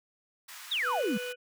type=high-pass noise; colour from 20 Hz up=pink; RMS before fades=-46 dBFS; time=0.48-1.33 s; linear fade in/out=10 ms; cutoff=1100 Hz; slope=24 dB/octave
type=exponential sweep; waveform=sine; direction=down; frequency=3951 to 183.5 Hz; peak=-27 dBFS; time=0.71-1.18 s; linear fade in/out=10 ms
type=harmonic tone; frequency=493.9 Hz; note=B4; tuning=in tune; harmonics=1 / 3 / 5 / 6; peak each=-36 / -41 / -43 / -44 dBFS; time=0.82-1.36 s; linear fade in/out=50 ms
effects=none